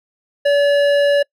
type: tone with hard clipping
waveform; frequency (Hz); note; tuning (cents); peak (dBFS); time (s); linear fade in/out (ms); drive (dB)
sine; 572; D5; -46; -13; 0.45-1.23; 10; 12
effects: noise-tail reverb RT60 0.1 s tail -26 dB re dry